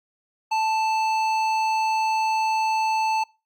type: tone with hard clipping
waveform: sine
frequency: 880 Hz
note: A5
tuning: in tune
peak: -22 dBFS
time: 0.51-3.24 s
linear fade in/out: 10 ms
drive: 12 dB
effects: noise-tail reverb RT60 0.3 s tail -24 dB re dry + Opus 48 kbps